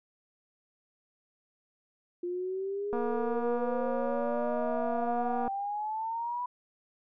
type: exponential sweep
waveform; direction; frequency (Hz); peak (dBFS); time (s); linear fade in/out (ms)
sine; up; 349.2 to 990; -31; 2.23-6.46; 5
type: click train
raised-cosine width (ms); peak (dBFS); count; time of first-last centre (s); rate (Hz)
1; -22; 610; 2.93-5.478; 239
effects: none